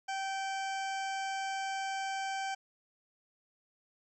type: harmonic tone with a mistuned harmonic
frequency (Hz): 776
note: G5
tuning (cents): -18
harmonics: 1 / 2 / 3 / 4 / 6 / 7 / 8 / 9 / 10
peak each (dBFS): -35 / -41 / -45 / -47 / -51 / -52 / -53 / -54 / -55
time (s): 0.08-2.55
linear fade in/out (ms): 10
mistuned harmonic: 7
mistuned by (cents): +23
effects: 12-bit